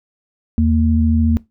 sine tone pair together, 81 / 229.3 Hz, E2 / A#3, -30 / -28 cents, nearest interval octave + tritone, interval 1802 cents, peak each -14 dBFS, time 0.58-1.37 s, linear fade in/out 0 ms, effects noise-tail reverb RT60 0.2 s tail -20 dB re dry

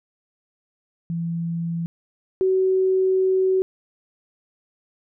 sine tone pair in turn, 167.9 / 376.9 Hz, E3 / F#4, +32 / +32 cents, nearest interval octave + major second, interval 1400 cents, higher second, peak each -23 / -16 dBFS, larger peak second, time 1.1-1.86 / 2.41-3.62 s, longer second, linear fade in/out 0 ms, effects none

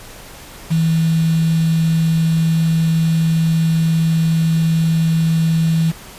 sine tone with quantisation, 162.6 Hz, E3, 23 cents flat, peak -12 dBFS, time 0.7-5.92 s, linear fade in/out 20 ms, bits 5, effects pink hiss -37 dBFS RMS until 6.18 s + resampled to 32000 Hz

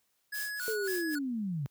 square tone with vibrato, 1569 Hz, G6, 1 cent sharp, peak -36 dBFS, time 0.32-1.19 s, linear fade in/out 10 ms, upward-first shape square, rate 1.8 Hz, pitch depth 120 cents each way
blue noise with tremolo, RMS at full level -39 dBFS, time 0.34-1.15 s, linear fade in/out 2 ms, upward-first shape sine, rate 3.8 Hz, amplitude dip 100%
sine linear sweep, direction down, 448.4 to 130.81 Hz, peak -31 dBFS, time 0.68-1.66 s, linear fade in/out 0 ms
effects white hiss -75 dBFS RMS until 1.7 s + high-pass 60 Hz 12 dB/octave

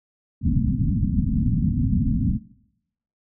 white low-pass noise, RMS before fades -21 dBFS, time 0.41-2.39 s, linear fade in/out 50 ms, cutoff 260 Hz, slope 96 dB/octave, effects noise-tail reverb RT60 0.8 s tail -20 dB re dry

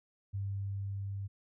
sine tone with level ramp, 98.9 Hz, G2, 16 cents sharp, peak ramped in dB -33 to -36 dBFS, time 0.33-1.28 s, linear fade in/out 20 ms, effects none

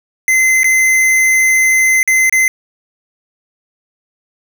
square tone with dropouts, 2059 Hz, C7, 28 cents flat, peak -9 dBFS, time 0.28-2.48 s, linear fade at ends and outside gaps 1 ms, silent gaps 0.633-0.643 / 2.03-2.076 / 2.296-2.325 s, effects none

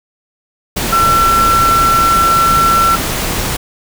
sine tone in noise, 1350 Hz, E6, 41 cents sharp, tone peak -8 dBFS, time 0.92-2.96 s, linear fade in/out 10 ms, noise pink, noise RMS -17 dBFS, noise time 0.76-3.57 s, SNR +6 dB, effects none

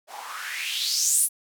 blue noise with band-pass filter sweep, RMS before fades -26 dBFS, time 0.07-1.29 s, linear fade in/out 50 ms, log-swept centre 650 to 11000 Hz, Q 4.5, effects none

